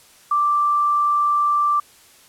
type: tone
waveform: sine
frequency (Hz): 1174.7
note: D6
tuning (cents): 0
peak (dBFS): -15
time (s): 0.31-1.8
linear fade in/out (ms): 5
effects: white hiss -50 dBFS RMS until 2.28 s + low-pass 12000 Hz 12 dB/octave